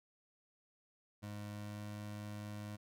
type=tone with pitch glide; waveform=25% pulse; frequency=103.83 to 104.43 Hz; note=G#2 to G#2; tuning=0 to +10 cents; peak=-40 dBFS; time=1.22-2.77 s; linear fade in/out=20 ms; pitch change=+10 cents; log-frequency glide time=1.49-1.83 s; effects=none